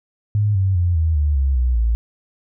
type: tone with pitch steps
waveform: sine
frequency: 104.3 / 95.64 / 87.71 / 80.43 / 73.75 / 67.63 / 62.02 / 56.87 Hz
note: G#2 / G2 / F2 / E2 / D2 / C#2 / B1 / A#1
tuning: +8 / -42 / +8 / -42 / +8 / -42 / +8 / -42 cents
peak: -14 dBFS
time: 0.35-1.95 s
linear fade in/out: 0 ms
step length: 200 ms
effects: none